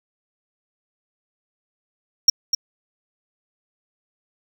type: tone with echo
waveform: triangle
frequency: 5588 Hz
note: F8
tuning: in tune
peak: -6 dBFS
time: 2.28-2.3 s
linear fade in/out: 5 ms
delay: 250 ms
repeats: 1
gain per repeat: -8 dB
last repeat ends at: 2.55 s
effects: none